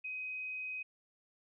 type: tone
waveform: sine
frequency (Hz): 2518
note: D#7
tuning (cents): +20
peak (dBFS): -38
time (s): 0.04-0.83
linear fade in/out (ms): 10
effects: none